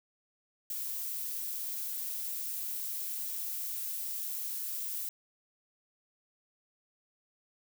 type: noise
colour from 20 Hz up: violet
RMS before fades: -37 dBFS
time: 0.7-5.09 s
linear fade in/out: 2 ms
effects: none